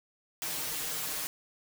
white noise with comb filter, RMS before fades -35 dBFS, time 0.42-1.27 s, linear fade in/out 0 ms, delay 6.5 ms, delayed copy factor +1, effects none

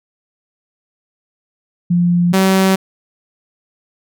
sine / sawtooth tone pair in turn, 174.61 / 190.73 Hz, F3 / G3, 0 / -47 cents, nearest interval major second, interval 153 cents, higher second, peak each -10 / -6 dBFS, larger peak second, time 1.9-2.33 / 2.33-2.76 s, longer neither, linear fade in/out 10 ms, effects none

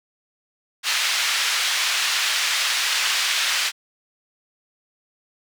white band-pass noise, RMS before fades -22 dBFS, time 0.83-3.72 s, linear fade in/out 50 ms, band 1500 to 4200 Hz, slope 12 dB/octave, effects none

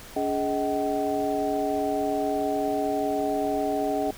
sine tone cluster, 283.4 / 419.6 / 630 / 761 Hz, C#4 / G#4 / D#5 / F#5, +38 / +18 / +21 / +48 cents, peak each -29 dBFS, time 0.16-4.11 s, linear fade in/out 5 ms, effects pink hiss -44 dBFS RMS until 4.17 s

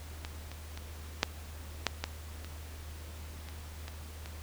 clicks, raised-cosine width 0.2 ms, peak -21 / -27 / -25 / -7 / -9 / -14 / -27 / -28 / -24 / -26 dBFS, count 10, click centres 0.249 / 0.516 / 0.775 / 1.231 / 1.867 / 2.04 / 2.446 / 3.487 / 3.881 / 4.259 s, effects added 77 Hz sine -43 dBFS peak until 4.42 s + pink hiss -51 dBFS RMS until 4.42 s

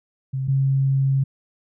sine tone pair in turn, 133.1 / 135.58 Hz, C3 / C#3, +30 / -38 cents, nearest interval unison, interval 32 cents, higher second, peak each -22 / -16 dBFS, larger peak second, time 0.33-0.48 / 0.48-1.24 s, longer second, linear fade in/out 10 ms, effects none

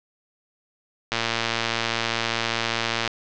click train, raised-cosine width 0.2 ms, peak -5 dBFS, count 226, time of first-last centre 1.12-3.077 s, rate 115 Hz, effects low-pass 5000 Hz 12 dB/octave

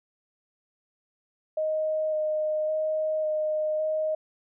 sine tone with vibrato, 620 Hz, D#5, 6 cents flat, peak -24 dBFS, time 1.57-4.15 s, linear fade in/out 5 ms, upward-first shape square, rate 0.9 Hz, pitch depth 10 cents each way, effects none

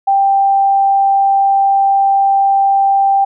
sine tone, 787 Hz, G5, 7 cents sharp, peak -8 dBFS, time 0.07-3.25 s, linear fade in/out 10 ms, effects none

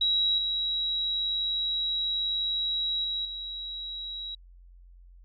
sine tone with level steps, 3867 Hz, B7, 37 cents flat, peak -22 / -26 / -28 / -34 dBFS, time 0.01-4.35 s, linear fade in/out 5 ms, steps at 0.38 / 3.04 / 3.25 s, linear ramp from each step 2 ms, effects added 44 Hz sine -49 dBFS peak until 5.24 s

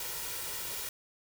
white noise with comb filter, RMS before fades -38 dBFS, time 0-0.89 s, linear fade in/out 2 ms, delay 2.1 ms, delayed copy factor +0.55, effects none

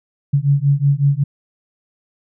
sine beating tone pair, 138.59 / 143.99 Hz, C#3 / D3, 0 / -34 cents, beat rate 5.4 Hz, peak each -15 dBFS, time 0.33-1.24 s, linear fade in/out 10 ms, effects none

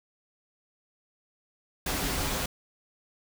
pink noise with comb filter, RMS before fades -30 dBFS, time 1.86-2.46 s, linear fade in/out 5 ms, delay 8.8 ms, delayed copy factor -0.55, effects none

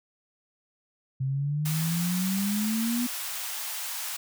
sine exponential sweep, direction up, 130.81 to 246.9 Hz, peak -25 dBFS, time 1.2-3.07 s, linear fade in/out 10 ms
white high-pass noise, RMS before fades -34 dBFS, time 1.65-4.17 s, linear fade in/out 10 ms, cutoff 710 Hz, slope 24 dB/octave
effects none

